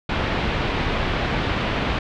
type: low-pass noise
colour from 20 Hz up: pink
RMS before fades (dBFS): -23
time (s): 0.09-1.99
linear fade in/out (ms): 5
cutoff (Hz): 3500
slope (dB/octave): 24
effects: none